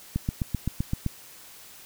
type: click train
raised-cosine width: 5 ms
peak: -13 dBFS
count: 8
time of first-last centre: 0.16-1.063 s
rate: 7.75 Hz
effects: white hiss -48 dBFS RMS until 1.85 s